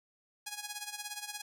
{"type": "tone with tremolo", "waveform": "5% pulse", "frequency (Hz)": 830.6, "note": "G#5", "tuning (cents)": 0, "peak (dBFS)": -25, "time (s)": [0.46, 1.42], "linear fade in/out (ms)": 10, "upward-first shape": "sine", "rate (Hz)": 17, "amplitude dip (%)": 75, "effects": []}